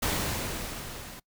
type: noise with level ramp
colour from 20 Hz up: pink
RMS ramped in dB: -27 to -44 dBFS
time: 0.02-1.2 s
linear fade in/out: 10 ms
effects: noise-tail reverb RT60 0.1 s tail -23 dB re dry